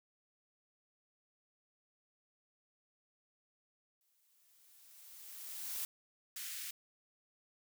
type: noise with exponential growth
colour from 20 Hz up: blue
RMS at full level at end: -39 dBFS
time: 4.01-5.85 s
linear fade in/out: 1 ms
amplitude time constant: 400 ms
type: high-pass noise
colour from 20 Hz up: white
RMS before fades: -44 dBFS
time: 6.36-6.71 s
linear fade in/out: 5 ms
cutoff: 1600 Hz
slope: 24 dB/octave
effects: none